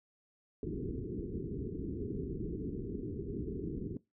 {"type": "low-pass noise", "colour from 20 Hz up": "white", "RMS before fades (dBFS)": -39, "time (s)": [0.63, 3.97], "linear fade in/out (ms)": 2, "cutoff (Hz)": 430, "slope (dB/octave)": 96, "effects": ["noise-tail reverb RT60 0.2 s tail -20 dB re dry"]}